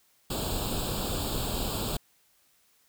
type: noise with comb filter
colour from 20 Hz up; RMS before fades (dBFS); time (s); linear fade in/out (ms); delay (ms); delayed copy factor
pink; -31; 0.3-1.97; 5; 0.25; +0.9
effects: white hiss -66 dBFS RMS until 2.88 s